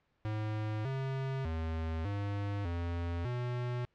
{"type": "tone with pitch steps", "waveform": "square", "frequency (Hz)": [107.6, 134, 80.7, 101.1, 85.7, 122.6], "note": ["A2", "C3", "E2", "G#2", "F2", "B2"], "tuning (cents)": [-38, 42, -36, -46, -32, -12], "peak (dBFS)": -34, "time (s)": [0.25, 3.85], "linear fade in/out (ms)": 0, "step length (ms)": 600, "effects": ["pink hiss -75 dBFS RMS until 3.94 s", "low-pass 3000 Hz 12 dB/octave"]}